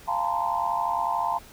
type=tone cluster; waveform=sine; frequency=693 / 816 / 890 / 941 / 1030 Hz; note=F5 / G#5 / A5 / A#5 / C6; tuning=-14 / -31 / +20 / +16 / -28 cents; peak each=-31 / -33 / -28 / -30 / -29 dBFS; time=0.07-1.39 s; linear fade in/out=20 ms; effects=pink hiss -49 dBFS RMS until 1.52 s